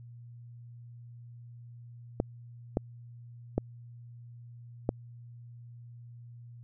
clicks, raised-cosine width 2 ms, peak -13 dBFS, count 4, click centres 2.201 / 2.771 / 3.58 / 4.891 s, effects added 119 Hz sine -46 dBFS peak until 6.63 s

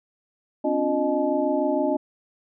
sine tone cluster, 260.5 / 287 / 351.3 / 615 / 857 Hz, C4 / D4 / F4 / D#5 / A5, -7 / -40 / +10 / -20 / -46 cents, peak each -29 / -25 / -28 / -24 / -30 dBFS, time 0.64-1.97 s, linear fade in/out 10 ms, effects none

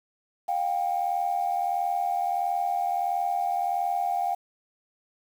sine tone pair together, 711 / 792.5 Hz, F5 / G5, +31 / +19 cents, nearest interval major second, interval 188 cents, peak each -26 dBFS, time 0.48-4.35 s, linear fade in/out 10 ms, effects tanh soft clip ceiling -17 dBFS + 8-bit

